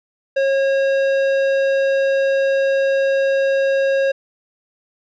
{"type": "tone with tanh clipping", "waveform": "sine", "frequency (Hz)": 544, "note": "C#5", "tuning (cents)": -33, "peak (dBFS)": -16, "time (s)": [0.36, 4.12], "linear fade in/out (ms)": 10, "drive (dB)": 13, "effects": []}